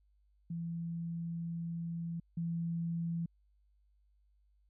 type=tone pair in turn; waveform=sine; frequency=167.9 / 167.9 Hz; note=E3 / E3; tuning=+32 / +32 cents; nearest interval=unison; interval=0 cents; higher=neither; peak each=-36 / -33 dBFS; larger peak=second; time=0.5-2.2 / 2.37-3.26 s; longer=first; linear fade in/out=5 ms; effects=added 50 Hz sine -67 dBFS peak until 4.69 s